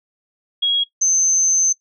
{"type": "tone pair in turn", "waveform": "sine", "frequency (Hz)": [3303, 6214], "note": ["G#7", "G8"], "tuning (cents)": [-10, -16], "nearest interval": "major seventh", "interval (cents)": 1094, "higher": "second", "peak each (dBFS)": [-14, -13], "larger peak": "second", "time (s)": [[0.62, 0.84], [1.01, 1.73]], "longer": "second", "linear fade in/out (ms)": 10, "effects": ["noise-tail reverb RT60 0.1 s tail -18 dB re dry"]}